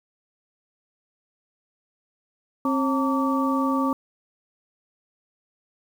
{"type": "tone cluster", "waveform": "sine", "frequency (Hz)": [267.4, 544, 900, 1152], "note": ["C4", "C#5", "A5", "D6"], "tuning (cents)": [38, -33, 39, -34], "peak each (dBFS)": [-22, -30, -30, -26], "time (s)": [2.65, 3.93], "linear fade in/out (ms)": 2, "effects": ["8-bit"]}